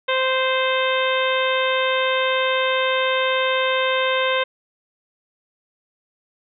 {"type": "harmonic tone", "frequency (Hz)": 521, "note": "C5", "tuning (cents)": -7, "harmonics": [1, 2, 3, 4, 5, 6, 7], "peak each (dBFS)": [-21, -24, -26, -27, -28, -29, -29], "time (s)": [0.08, 4.44], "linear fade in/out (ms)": 10, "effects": []}